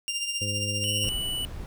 20% pulse tone with tremolo, 2794 Hz, F7, in tune, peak -21 dBFS, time 0.08-1.09 s, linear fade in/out 0 ms, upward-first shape triangle, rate 15 Hz, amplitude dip 60%
harmonic tone, 103.83 Hz, G#2, in tune, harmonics 1 / 2 / 3 / 4 / 5, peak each -31 / -39 / -42 / -45 / -39 dBFS, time 0.41-1.09 s, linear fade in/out 5 ms
square tone, 2960 Hz, F#7, in tune, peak -29 dBFS, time 0.84-1.45 s, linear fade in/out 0 ms
brown noise, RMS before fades -36 dBFS, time 1.04-1.66 s, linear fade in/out 0 ms
effects none

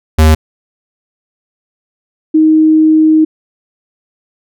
square / sine tone pair in turn, 78.4 / 313.6 Hz, D#2 / D#4, +14 / +14 cents, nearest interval 2 octaves, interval 2400 cents, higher second, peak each -4 dBFS, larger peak neither, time 0.18-0.35 / 2.34-3.25 s, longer second, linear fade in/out 10 ms, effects none

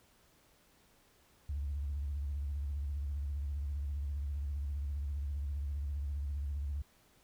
sine tone with vibrato, 71.3 Hz, C#2, 49 cents sharp, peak -33 dBFS, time 1.49-6.82 s, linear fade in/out 5 ms, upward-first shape sine, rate 15 Hz, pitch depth 100 cents each way, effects tanh soft clip ceiling -30 dBFS + pink hiss -67 dBFS RMS until 7.23 s

